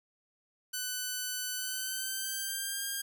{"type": "tone with pitch glide", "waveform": "5% pulse", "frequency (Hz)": [1500, 1607.7], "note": ["F#6", "G6"], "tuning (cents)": [23, 43], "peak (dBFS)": -23, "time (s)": [0.73, 3.02], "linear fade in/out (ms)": 10, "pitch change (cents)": 120, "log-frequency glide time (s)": [1.56, 2.84], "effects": []}